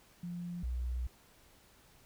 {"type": "tone pair in turn", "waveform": "sine", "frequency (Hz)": [174.61, 61.56], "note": ["F3", "B1"], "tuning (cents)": [0, -5], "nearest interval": "octave + tritone", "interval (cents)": 1805, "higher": "first", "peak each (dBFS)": [-38, -33], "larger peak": "second", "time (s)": [[0.23, 0.63], [0.63, 1.07]], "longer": "second", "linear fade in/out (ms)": 5, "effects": ["pink hiss -63 dBFS RMS until 2.05 s"]}